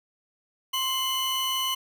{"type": "tone pair together", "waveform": "40% pulse", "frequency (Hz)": [1051.1, 2978], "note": ["C6", "F#7"], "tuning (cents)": [8, 11], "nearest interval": "octave + tritone", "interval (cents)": 1803, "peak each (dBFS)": [-29, -26], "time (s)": [0.73, 1.75], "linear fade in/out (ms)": 10, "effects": []}